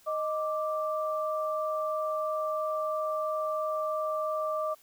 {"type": "tone pair together", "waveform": "sine", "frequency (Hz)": [622.3, 1174.7], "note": ["D#5", "D6"], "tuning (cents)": [0, 0], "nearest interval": "major seventh", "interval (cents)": 1100, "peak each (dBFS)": [-30, -32], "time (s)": [0.06, 4.75], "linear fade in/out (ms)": 20, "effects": ["white hiss -60 dBFS RMS until 4.82 s"]}